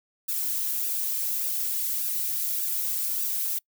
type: noise with flanger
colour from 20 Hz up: violet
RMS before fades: -28 dBFS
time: 0.28-3.59 s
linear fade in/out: 10 ms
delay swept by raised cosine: 0.93 to 3.63 ms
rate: 1.7 Hz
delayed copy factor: -0.6
effects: noise-tail reverb RT60 0.1 s tail -26 dB re dry